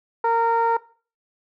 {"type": "tone with low-pass filter", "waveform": "15% pulse", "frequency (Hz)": 461, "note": "A#4", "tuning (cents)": -19, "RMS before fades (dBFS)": -20, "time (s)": [0.24, 0.77], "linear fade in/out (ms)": 5, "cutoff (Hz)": 1000, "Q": 2.1, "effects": ["noise-tail reverb RT60 0.4 s tail -19 dB re dry"]}